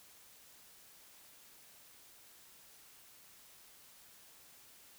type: silence
effects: white hiss -60 dBFS RMS until 4.98 s

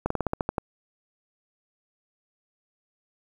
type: slowing click train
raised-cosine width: 1 ms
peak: -11 dBFS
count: 9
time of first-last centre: 0.06-0.582 s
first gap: 44 ms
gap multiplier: 1.11
effects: 8-bit

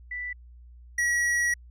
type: tone pair in turn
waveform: sine / square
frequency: 1975.5 / 1919.3 Hz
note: B6 / B6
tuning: 0 / -50 cents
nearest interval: unison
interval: 50 cents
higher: first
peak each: -31 / -23 dBFS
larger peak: second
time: 0.11-0.33 / 0.98-1.54 s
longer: second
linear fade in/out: 5 ms
effects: added 60 Hz sine -46 dBFS peak until 1.7 s + low-pass 10000 Hz 12 dB/octave

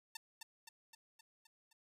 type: tone with echo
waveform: 5% pulse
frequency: 898 Hz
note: A5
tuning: 35 cents sharp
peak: -31 dBFS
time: 0.15-0.17 s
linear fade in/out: 5 ms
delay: 260 ms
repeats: 6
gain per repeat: -4 dB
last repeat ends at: 1.73 s
effects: none

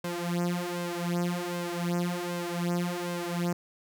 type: tone with flanger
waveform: sawtooth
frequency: 174.61 Hz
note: F3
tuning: in tune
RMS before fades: -31 dBFS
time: 0.04-3.53 s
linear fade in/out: 5 ms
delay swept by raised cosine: 1.9 to 5.6 ms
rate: 1.3 Hz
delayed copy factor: +1
effects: none

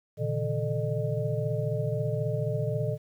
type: tone cluster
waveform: sine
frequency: 117.6 / 141.5 / 156.2 / 438 / 605 Hz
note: A#2 / C#3 / D#3 / A4 / D#5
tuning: +16 / +36 / +7 / -8 / -49 cents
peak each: -30 / -33 / -35 / -34 / -33 dBFS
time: 0.17-2.98 s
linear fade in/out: 50 ms
effects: 10-bit

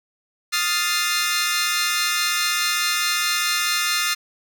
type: chord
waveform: 15% pulse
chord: F dominant seventh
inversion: third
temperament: equal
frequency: 1244.5 / 1396.9 / 1760 / 2093 Hz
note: Eb6 / F6 / A6 / C7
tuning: 0 / 0 / 0 / 0 cents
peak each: -19 dBFS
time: 0.52-4.15 s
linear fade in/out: 20 ms
effects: none

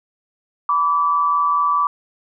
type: tone pair together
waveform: sine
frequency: 991 / 1155.7 Hz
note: B5 / D6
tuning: +6 / -28 cents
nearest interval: minor third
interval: 266 cents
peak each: -22 / -15 dBFS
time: 0.69-1.87 s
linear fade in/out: 2 ms
effects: none

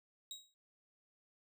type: tone with exponential decay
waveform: 30% pulse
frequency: 3812 Hz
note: A#7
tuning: 38 cents sharp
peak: -39 dBFS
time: 0.31-0.54 s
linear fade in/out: 1 ms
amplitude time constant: 50 ms
effects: none

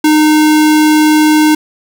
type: tone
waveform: square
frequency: 306.5 Hz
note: D#4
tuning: 26 cents flat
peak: -6 dBFS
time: 0.04-1.55 s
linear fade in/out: 5 ms
effects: none

